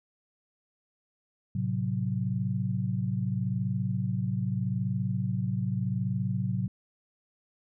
sine chord, F# diminished, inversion first, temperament equal, 110 / 130.81 / 185 Hz, A2 / C3 / F#3, 0 / 0 / 0 cents, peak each -31 dBFS, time 1.55-6.68 s, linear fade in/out 5 ms, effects none

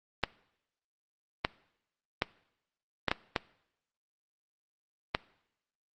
clicks, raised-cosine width 0.3 ms, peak -10 dBFS, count 7, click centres 0.237 / 1.449 / 2.221 / 3.083 / 3.115 / 3.362 / 5.149 s, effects noise-tail reverb RT60 0.8 s tail -21 dB re dry + Opus 24 kbps

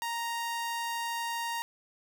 sawtooth tone, 932.3 Hz, A#5, in tune, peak -28 dBFS, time 0.02-1.62 s, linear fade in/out 0 ms, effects none

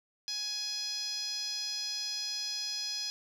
10% pulse tone with band-pass filter, 837 Hz, G#5, 13 cents sharp, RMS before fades -36 dBFS, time 0.28-3.1 s, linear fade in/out 0 ms, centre 5100 Hz, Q 4.9, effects none

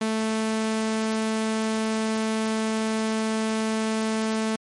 sawtooth tone, 220 Hz, A3, in tune, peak -19 dBFS, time 0.01-4.56 s, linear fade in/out 5 ms, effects MP3 48 kbps

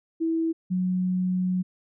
sine tone pair in turn, 326.6 / 183.3 Hz, E4 / F#3, -16 / -16 cents, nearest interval minor seventh, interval 1000 cents, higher first, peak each -22 dBFS, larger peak neither, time 0.2-0.53 / 0.7-1.63 s, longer second, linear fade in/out 20 ms, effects none

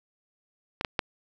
clicks, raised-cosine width 0.3 ms, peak -13 / -11 / -8 dBFS, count 3, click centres 0.811 / 0.848 / 0.992 s, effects none

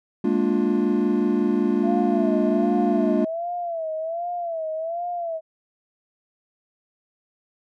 triangle chord, Bb dominant seventh, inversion third, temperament equal with one note detuned, 207.7 / 233.1 / 293.7 / 353.7 Hz, Ab3 / Bb3 / D4 / F4, 0 / 0 / 0 / +22 cents, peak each -22 dBFS, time 0.24-3.25 s, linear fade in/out 5 ms
sine tone with vibrato, 667 Hz, E5, 20 cents sharp, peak -25 dBFS, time 1.82-5.41 s, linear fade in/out 50 ms, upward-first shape sine, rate 1.3 Hz, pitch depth 100 cents each way
effects none

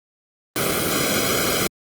pink noise with comb filter, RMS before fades -21 dBFS, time 0.56-1.67 s, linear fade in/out 0 ms, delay 1.1 ms, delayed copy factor -1, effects high-pass 80 Hz 12 dB/octave + Opus 32 kbps

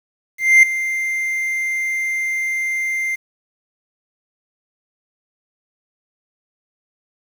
triangle tone with ADSR envelope, 2093 Hz, C7, in tune, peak -3 dBFS, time 0.38-3.16 s, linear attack 250 ms, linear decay 4 ms, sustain -14 dB, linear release 15 ms, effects 7-bit

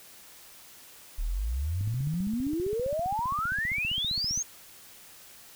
sine exponential sweep, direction up, 35.17 to 6660 Hz, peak -27 dBFS, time 1.18-4.43 s, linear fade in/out 10 ms
click train, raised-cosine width 5 ms, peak -28 dBFS, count 40, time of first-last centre 1.81-4.376 s, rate 15.2 Hz
effects white hiss -51 dBFS RMS until 5.55 s

